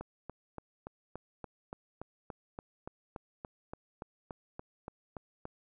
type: click train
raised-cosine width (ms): 1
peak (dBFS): -27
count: 20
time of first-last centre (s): 0.01-5.454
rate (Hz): 3.49
effects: none